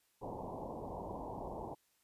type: low-pass noise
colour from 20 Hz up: white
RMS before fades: -44 dBFS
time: 0.21-1.75 s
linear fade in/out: 20 ms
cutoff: 1000 Hz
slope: 96 dB/octave
effects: white hiss -75 dBFS RMS until 2.03 s + resampled to 32000 Hz